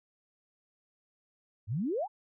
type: exponential sweep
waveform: sine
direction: up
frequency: 92.5 to 907 Hz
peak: -29 dBFS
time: 1.67-2.08 s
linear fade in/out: 50 ms
effects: none